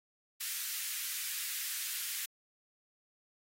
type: high-pass noise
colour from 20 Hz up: white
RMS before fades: -38 dBFS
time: 0.4-2.26 s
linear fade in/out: 10 ms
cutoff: 1600 Hz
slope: 24 dB/octave
effects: AAC 48 kbps